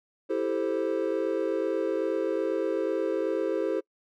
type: chord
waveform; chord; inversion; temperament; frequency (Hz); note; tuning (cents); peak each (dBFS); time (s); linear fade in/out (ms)
triangle; A minor seventh; second; equal; 329.6 / 392 / 440 / 523.3; E4 / G4 / A4 / C5; 0 / 0 / 0 / 0; -29; 0.29-3.81; 20
effects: noise-tail reverb RT60 0.1 s tail -25 dB re dry